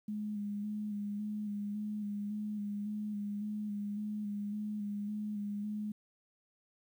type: tone with vibrato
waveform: sine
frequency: 207.7 Hz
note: G#3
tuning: in tune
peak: -35 dBFS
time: 0.08-5.92 s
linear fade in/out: 5 ms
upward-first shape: square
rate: 1.8 Hz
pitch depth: 24 cents each way
effects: 11-bit